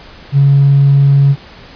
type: tone with tanh clipping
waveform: triangle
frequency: 139.6 Hz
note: C#3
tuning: 13 cents sharp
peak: -4 dBFS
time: 0.32-1.36 s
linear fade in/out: 50 ms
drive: 1 dB
effects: pink hiss -36 dBFS RMS until 1.75 s + resampled to 11025 Hz